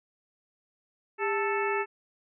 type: harmonic tone with a mistuned harmonic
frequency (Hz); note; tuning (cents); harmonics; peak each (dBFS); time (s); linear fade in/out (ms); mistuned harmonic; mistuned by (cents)
440; A4; 0; 1 / 2 / 3 / 4 / 5 / 6; -29 / -32 / -34 / -35 / -36 / -37; 1.18-1.86; 50; 1; -150
effects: none